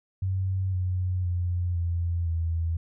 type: tone with pitch steps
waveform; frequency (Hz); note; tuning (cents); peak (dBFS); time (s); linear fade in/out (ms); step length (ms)
sine; 94.6 / 91.48 / 88.47 / 85.55 / 82.74; F#2 / F#2 / F2 / F2 / E2; +39 / -19 / +23 / -35 / +7; -24; 0.22-2.77; 5; 510
effects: none